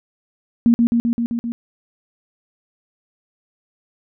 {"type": "tone with echo", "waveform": "sine", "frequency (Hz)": 234.6, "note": "A#3", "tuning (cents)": 11, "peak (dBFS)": -9, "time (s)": [0.66, 0.74], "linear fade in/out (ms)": 0, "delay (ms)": 130, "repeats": 6, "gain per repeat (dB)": -2, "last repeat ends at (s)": 1.52, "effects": []}